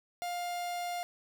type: tone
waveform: 45% pulse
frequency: 704 Hz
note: F5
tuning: 14 cents sharp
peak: -34 dBFS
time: 0.22-1.03 s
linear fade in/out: 0 ms
effects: none